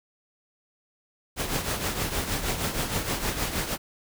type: noise with tremolo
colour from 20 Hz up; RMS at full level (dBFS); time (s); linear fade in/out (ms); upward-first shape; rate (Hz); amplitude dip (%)
pink; -26; 1.36-3.78; 50; triangle; 6.4; 65
effects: none